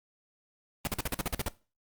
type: noise bursts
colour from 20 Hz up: pink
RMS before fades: -30 dBFS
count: 10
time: 0.85-1.483 s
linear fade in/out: 0 ms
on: 21 ms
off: 47 ms
effects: noise-tail reverb RT60 0.3 s tail -18 dB re dry + Opus 32 kbps